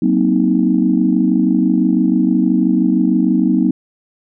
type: chord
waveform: sine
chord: C half-diminished seventh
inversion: second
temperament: just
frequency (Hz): 188.37 / 235.5 / 261.6 / 314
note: Gb3 / Bb3 / C4 / Eb4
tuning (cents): +31 / +18 / 0 / +16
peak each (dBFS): -16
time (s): 0.02-3.71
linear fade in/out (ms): 5
effects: tanh soft clip ceiling 0 dBFS